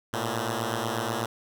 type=beating tone pair; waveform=5% pulse; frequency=110 / 118.2 Hz; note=A2 / A#2; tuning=0 / +24 cents; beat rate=8.2 Hz; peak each=-19 dBFS; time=0.13-1.26 s; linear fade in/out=5 ms; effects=none